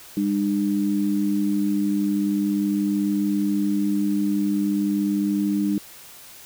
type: tone pair together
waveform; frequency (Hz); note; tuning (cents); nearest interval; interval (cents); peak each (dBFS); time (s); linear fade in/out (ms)
sine; 201.5 / 301.9; G3 / D4; +48 / +48; perfect fifth; 700; -22; 0.17-5.78; 2
effects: white hiss -44 dBFS RMS until 6.45 s